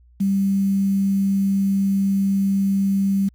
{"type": "tone with quantisation", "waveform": "sine", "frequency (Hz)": 196, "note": "G3", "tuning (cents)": 0, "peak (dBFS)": -16, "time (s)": [0.2, 3.29], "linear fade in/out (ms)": 10, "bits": 7, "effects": ["added 60 Hz sine -49 dBFS peak until 3.34 s"]}